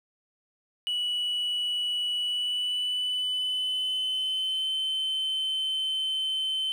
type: tone with pitch glide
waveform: sine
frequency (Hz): 2944 to 3073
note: F#7 to G7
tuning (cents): -9 to -35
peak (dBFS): -24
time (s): 0.87-6.72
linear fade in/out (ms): 0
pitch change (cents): +74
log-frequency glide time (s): 2.17-4.7
effects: tanh soft clip ceiling -24 dBFS + 9-bit